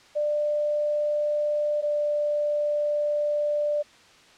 sine tone pair in turn, 594 / 591.1 Hz, D5 / D5, +20 / +11 cents, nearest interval unison, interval 9 cents, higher first, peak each -22 dBFS, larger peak neither, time 0.15-1.82 / 1.82-3.83 s, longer second, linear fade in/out 20 ms, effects white hiss -53 dBFS RMS until 4.37 s + low-pass 5000 Hz 12 dB/octave

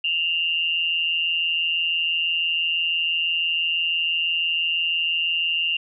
sine tone with amplitude modulation, 2794 Hz, F7, in tune, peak -17 dBFS, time 0.04-5.77 s, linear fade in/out 5 ms, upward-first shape sine, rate 166 Hz, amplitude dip 65%, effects none

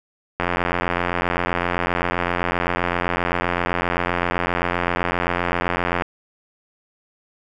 click train, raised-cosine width 0.5 ms, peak -5 dBFS, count 494, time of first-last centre 0.4-6.021 s, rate 87.7 Hz, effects none

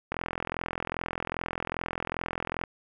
click train, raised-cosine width 0.5 ms, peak -15 dBFS, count 108, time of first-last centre 0.12-2.638 s, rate 42.5 Hz, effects none

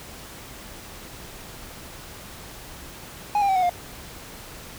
triangle tone with pitch steps, 830.6 / 798.1 / 767 / 737 / 708.2 Hz, G#5 / G5 / G5 / F#5 / F5, 0 / +31 / -38 / -7 / +24 cents, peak -16 dBFS, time 3.35-3.695 s, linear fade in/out 2 ms, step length 69 ms, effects pink hiss -41 dBFS RMS until 4.78 s

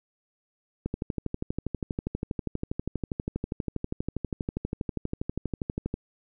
click train, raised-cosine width 3 ms, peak -16 dBFS, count 64, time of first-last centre 0.86-5.941 s, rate 12.4 Hz, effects none

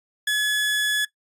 30% pulse tone, 1702 Hz, G#6, 42 cents sharp, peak -17 dBFS, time 0.27-1.05 s, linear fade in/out 5 ms, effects noise-tail reverb RT60 0.1 s tail -19 dB re dry + resampled to 32000 Hz

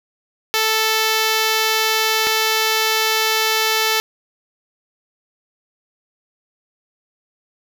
5% pulse tone pair in turn, 440 / 440 Hz, A4 / A4, 0 / 0 cents, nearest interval unison, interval 0 cents, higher neither, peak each -4 dBFS, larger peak neither, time 0.54-2.27 / 2.27-4 s, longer neither, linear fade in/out 0 ms, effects none

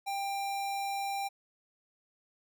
square tone, 792 Hz, G5, 18 cents sharp, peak -33 dBFS, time 0.06-1.29 s, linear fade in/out 20 ms, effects none

